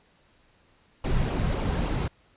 brown noise with flanger, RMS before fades -26 dBFS, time 1.04-2.08 s, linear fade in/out 5 ms, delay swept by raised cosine 0.5 to 3.5 ms, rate 3.6 Hz, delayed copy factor -0.5, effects pink hiss -62 dBFS RMS until 2.36 s + resampled to 8000 Hz

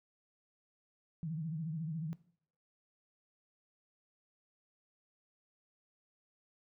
sine tone with vibrato, 159.3 Hz, D#3, 41 cents sharp, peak -36 dBFS, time 1.23-2.13 s, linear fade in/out 0 ms, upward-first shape sine, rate 14 Hz, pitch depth 120 cents each way, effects noise-tail reverb RT60 0.6 s tail -19 dB re dry

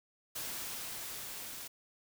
white noise with level ramp, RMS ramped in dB -40 to -45 dBFS, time 0.35-1.68 s, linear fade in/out 10 ms, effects none

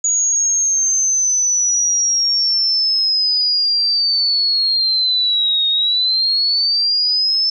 sine linear two-way sweep, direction down then up, 6760 to 3714 to 5300 Hz, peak -13 dBFS, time 0.04-7.5 s, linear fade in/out 5 ms, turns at 5.68 s, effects none

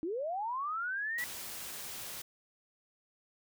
sine linear sweep, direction up, 301.4 to 1975.5 Hz, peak -33 dBFS, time 0.03-1.24 s, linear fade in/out 0 ms
white noise, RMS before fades -43 dBFS, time 1.18-2.22 s, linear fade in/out 5 ms
effects none

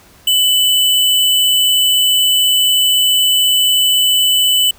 sine tone with sample-and-hold, 2992 Hz, F#7, 19 cents sharp, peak -9 dBFS, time 0.27-4.71 s, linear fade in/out 5 ms, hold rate 11025 Hz, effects pink hiss -45 dBFS RMS until 4.78 s

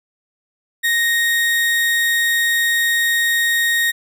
35% pulse tone, 1864 Hz, A#6, 1 cent flat, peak -13 dBFS, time 0.83-3.92 s, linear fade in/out 20 ms, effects none

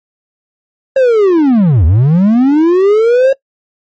triangle linear two-way sweep, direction down then up, 547 to 73.42 to 547 Hz, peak -3 dBFS, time 0.96-3.33 s, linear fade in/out 5 ms, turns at 1.85 s, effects noise-tail reverb RT60 0.1 s tail -22 dB re dry + MP3 32 kbps

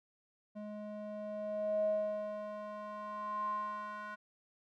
square tone with band-pass filter sweep, 210 Hz, G#3, 19 cents sharp, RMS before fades -39 dBFS, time 0.55-4.16 s, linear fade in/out 20 ms, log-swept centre 420 to 1300 Hz, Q 9.8, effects none

